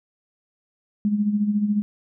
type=tone with tremolo; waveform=sine; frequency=207.7 Hz; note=G#3; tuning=in tune; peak=-16 dBFS; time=1.05-1.82 s; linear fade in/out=0 ms; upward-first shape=sine; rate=14 Hz; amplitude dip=60%; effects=none